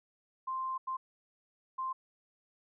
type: tone bursts at uneven times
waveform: sine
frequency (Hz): 1046.5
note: C6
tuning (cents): 0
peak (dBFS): -33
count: 3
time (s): 0.47-0.78 / 0.87-0.97 / 1.78-1.93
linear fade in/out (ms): 10
effects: none